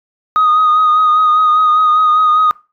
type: tone with vibrato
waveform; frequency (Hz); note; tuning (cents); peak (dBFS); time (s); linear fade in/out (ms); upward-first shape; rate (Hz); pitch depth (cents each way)
sine; 1244.5; D#6; 0; -6; 0.36-2.51; 0; sine; 5; 27
effects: noise-tail reverb RT60 0.3 s tail -22 dB re dry + tanh soft clip ceiling -5 dBFS